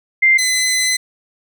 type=tone pair in turn; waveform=sine / 15% pulse; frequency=2093 / 2026 Hz; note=C7 / B6; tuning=0 / +44 cents; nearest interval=minor second; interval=56 cents; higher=first; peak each=-8 dBFS; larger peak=neither; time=0.22-0.38 / 0.38-0.97 s; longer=second; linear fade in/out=10 ms; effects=none